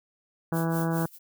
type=harmonic tone; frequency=164.81 Hz; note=E3; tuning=in tune; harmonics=1 / 2 / 3 / 4 / 5 / 6 / 7 / 8 / 9 / 10; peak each=-26 / -31 / -35 / -37 / -37 / -40 / -41 / -45 / -41 / -47 dBFS; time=0.52-1.06 s; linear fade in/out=2 ms
type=noise with tremolo; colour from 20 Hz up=violet; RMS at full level=-37 dBFS; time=0.52-1.19 s; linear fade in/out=50 ms; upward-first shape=sine; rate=4.7 Hz; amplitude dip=90%
effects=none